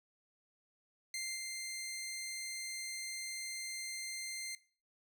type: tone with level steps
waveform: 15% pulse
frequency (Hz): 2093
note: C7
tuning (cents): 0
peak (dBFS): -32 / -34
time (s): 1.14-4.55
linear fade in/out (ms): 2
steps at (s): 1.35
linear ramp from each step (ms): 20
effects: noise-tail reverb RT60 0.4 s tail -19 dB re dry